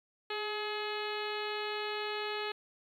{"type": "harmonic tone with a mistuned harmonic", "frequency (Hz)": 423.9, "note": "G#4", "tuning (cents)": 35, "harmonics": [1, 2, 3, 4, 5, 6, 7, 8, 9, 10], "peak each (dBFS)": [-38, -42, -43, -44, -46, -44, -46, -48, -49, -47], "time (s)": [0.3, 2.52], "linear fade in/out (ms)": 5, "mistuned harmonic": 1, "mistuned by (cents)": -26, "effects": ["11-bit"]}